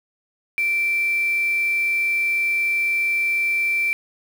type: tone with quantisation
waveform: sine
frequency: 2343 Hz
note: D7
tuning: 5 cents flat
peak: -18 dBFS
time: 0.58-3.93 s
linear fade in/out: 0 ms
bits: 6
effects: none